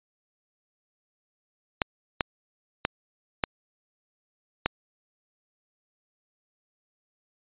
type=clicks; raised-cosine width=0.3 ms; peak=-6 dBFS; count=5; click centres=1.818 / 2.208 / 2.851 / 3.438 / 4.66 s; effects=resampled to 8000 Hz